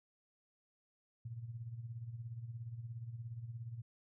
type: tone with tremolo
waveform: sine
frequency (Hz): 116.54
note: A#2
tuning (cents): 0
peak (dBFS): -40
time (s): 1.25-3.82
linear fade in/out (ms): 5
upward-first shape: sine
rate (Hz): 17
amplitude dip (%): 65
effects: none